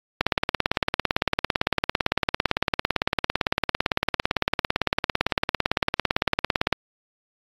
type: click train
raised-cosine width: 0.3 ms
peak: -3 dBFS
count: 117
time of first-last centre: 0.21-6.727 s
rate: 17.8 Hz
effects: AAC 32 kbps